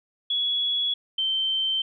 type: tone pair in turn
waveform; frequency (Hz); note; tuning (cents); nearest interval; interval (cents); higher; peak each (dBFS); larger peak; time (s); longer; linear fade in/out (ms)
sine; 3370 / 3110; G#7 / G7; +25 / -14; minor second; 139; first; -22; neither; 0.3-0.94 / 1.18-1.82; neither; 5
effects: none

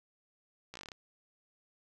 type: slowing click train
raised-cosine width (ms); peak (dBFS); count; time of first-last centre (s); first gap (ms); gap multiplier
0.2; -28; 9; 0.74-0.918; 15; 1.11
effects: none

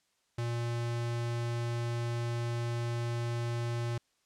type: tone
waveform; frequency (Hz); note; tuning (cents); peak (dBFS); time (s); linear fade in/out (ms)
square; 118.3; A#2; +26; -32; 0.38-3.98; 5
effects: white hiss -74 dBFS RMS until 4.25 s + low-pass 8000 Hz 12 dB/octave

